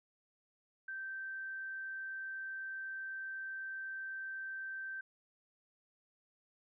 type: tone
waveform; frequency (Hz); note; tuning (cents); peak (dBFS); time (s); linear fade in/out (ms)
sine; 1558; G6; -11; -40; 0.88-5.01; 5
effects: none